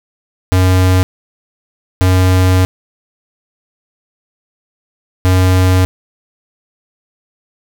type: tone bursts at uneven times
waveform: square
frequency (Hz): 92.5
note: F#2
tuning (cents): 0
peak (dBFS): -8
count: 3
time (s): 0.52-1.03 / 2.01-2.65 / 5.25-5.85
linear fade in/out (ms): 0
effects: none